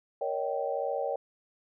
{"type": "chord", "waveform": "sine", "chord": "Eb dominant seventh", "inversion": "second", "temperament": "just", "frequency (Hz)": [466.7, 560, 622.3, 777.8], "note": ["Bb4", "Db5", "Eb5", "G5"], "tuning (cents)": [2, 18, 0, -14], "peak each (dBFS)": [-35, -32, -36, -35], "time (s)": [0.21, 1.16], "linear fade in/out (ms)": 5, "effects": []}